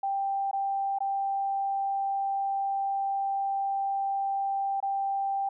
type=tone with dropouts; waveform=sine; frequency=787 Hz; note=G5; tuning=7 cents sharp; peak=-26 dBFS; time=0.03-5.49 s; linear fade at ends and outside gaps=5 ms; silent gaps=0.513-0.53 / 0.987-1.004 / 4.803-4.826 s; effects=none